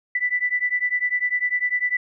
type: beating tone pair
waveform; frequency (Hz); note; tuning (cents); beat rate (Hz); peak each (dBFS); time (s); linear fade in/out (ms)
sine; 1975.5 / 1985.5; B6 / B6; 0 / +9; 10; -23; 0.15-1.97; 5
effects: none